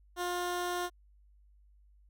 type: tone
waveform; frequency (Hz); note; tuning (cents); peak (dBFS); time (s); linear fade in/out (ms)
15% pulse; 354.8; F4; +27; -26; 0.16-0.9; 50
effects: added 50 Hz sine -59 dBFS peak until 2.09 s